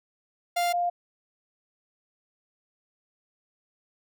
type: tone pair in turn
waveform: 45% pulse / sine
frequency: 698.5 / 701.7 Hz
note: F5 / F5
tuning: 0 / +8 cents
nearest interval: unison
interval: 8 cents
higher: second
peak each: -23 dBFS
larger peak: neither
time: 0.56-0.73 / 0.73-0.9 s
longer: neither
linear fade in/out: 10 ms
effects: none